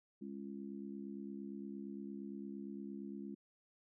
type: harmonic tone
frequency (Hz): 68.7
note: C#2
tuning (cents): -15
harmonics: 3 / 4 / 5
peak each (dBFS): -46 / -49 / -51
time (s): 0.21-3.35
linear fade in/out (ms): 10
effects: none